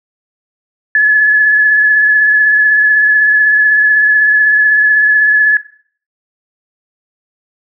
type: tone with vibrato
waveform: sine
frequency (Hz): 1712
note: A6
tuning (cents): -48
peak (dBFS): -5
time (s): 0.95-5.57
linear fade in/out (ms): 2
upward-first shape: sine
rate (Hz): 16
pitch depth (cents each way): 19
effects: noise-tail reverb RT60 0.5 s tail -17 dB re dry